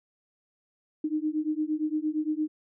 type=beating tone pair; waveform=sine; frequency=303.4 / 312.1 Hz; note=D#4 / D#4; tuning=-44 / +5 cents; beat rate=8.7 Hz; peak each=-29 dBFS; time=1.04-2.48 s; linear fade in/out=5 ms; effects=none